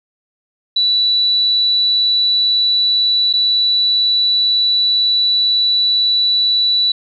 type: tone with dropouts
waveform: sine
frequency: 3951 Hz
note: B7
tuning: in tune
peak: -11 dBFS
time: 0.76-6.92 s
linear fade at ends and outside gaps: 5 ms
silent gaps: 3.329-3.336 s
effects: none